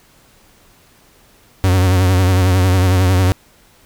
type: tone with vibrato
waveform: 45% pulse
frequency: 92.5 Hz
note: F#2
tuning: in tune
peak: -10 dBFS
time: 1.64-3.32 s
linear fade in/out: 0 ms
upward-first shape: triangle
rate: 11 Hz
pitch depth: 74 cents each way
effects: pink hiss -50 dBFS RMS until 3.85 s